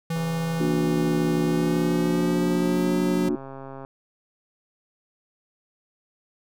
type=tone with pitch glide; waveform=square; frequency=164.81 to 181.81 Hz; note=E3 to F#3; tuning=0 to -30 cents; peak=-25 dBFS; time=0.1-3.29 s; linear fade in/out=5 ms; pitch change=+170 cents; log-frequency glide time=1.44-2.95 s
type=click train; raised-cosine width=1 ms; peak=-25 dBFS; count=499; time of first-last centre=0.16-3.849 s; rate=135 Hz
type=chord; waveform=sine; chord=Bb augmented; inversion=none; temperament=just; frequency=233.1 / 291.4 / 364.2 Hz; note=Bb3 / D4 / F#4; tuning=0 / -13 / -27 cents; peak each=-28 / -25 / -26 dBFS; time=0.6-3.36 s; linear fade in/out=5 ms
effects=none